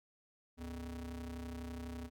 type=ring-modulated tone; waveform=square; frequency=87.5 Hz; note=F2; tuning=4 cents sharp; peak=-40 dBFS; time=0.57-2.1 s; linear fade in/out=50 ms; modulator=159 Hz; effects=none